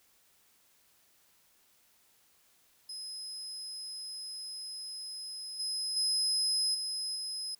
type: tone with level steps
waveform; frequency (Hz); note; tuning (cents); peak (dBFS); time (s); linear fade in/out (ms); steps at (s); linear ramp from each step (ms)
35% pulse; 5080; D#8; +35; -37 / -30 / -25 / -31 / -33; 2.89-7.55; 5; 5.59 / 5.96 / 6.74 / 7.15; 10
effects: white hiss -67 dBFS RMS until 7.59 s